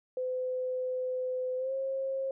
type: tone with pitch glide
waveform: sine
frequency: 509 to 535.9 Hz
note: C5 to C5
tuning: -48 to +41 cents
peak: -30 dBFS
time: 0.17-2.31 s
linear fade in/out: 2 ms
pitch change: +89 cents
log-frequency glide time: 1.57-1.73 s
effects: none